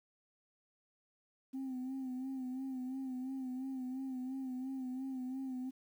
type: tone with vibrato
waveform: sine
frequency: 260 Hz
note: C4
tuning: 11 cents flat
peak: -36 dBFS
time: 1.53-5.71 s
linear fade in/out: 20 ms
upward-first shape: sine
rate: 2.9 Hz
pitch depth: 52 cents each way
effects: tanh soft clip ceiling -36 dBFS + 11-bit